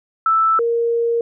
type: tone pair in turn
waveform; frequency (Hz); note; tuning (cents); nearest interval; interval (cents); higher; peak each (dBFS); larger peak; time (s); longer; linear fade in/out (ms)
sine; 1320 / 466.7; E6 / A#4; +2 / +2; octave + tritone; 1800; first; -12 / -15; first; 0.26-0.59 / 0.59-1.21; second; 2
effects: none